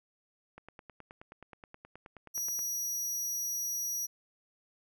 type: click train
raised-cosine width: 0.5 ms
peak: -33 dBFS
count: 20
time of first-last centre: 0.58-2.591 s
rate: 9.45 Hz
type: tone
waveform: sawtooth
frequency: 5790 Hz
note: F#8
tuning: 38 cents flat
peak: -30 dBFS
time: 2.34-4.07 s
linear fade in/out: 20 ms
effects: none